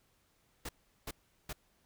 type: noise bursts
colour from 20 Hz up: pink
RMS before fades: -41 dBFS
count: 3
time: 0.65-1.53 s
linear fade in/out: 5 ms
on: 40 ms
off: 380 ms
effects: pink hiss -72 dBFS RMS until 1.85 s